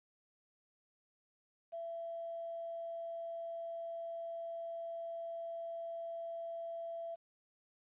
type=tone with quantisation; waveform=sine; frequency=670 Hz; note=E5; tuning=28 cents sharp; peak=-40 dBFS; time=1.72-7.16 s; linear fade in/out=20 ms; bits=11; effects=resampled to 8000 Hz